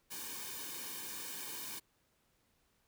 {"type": "noise with comb filter", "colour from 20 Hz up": "white", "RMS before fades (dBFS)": -44, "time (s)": [0.1, 1.8], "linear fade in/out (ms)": 20, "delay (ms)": 1.5, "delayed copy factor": -0.85, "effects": ["pink hiss -75 dBFS RMS until 2.87 s"]}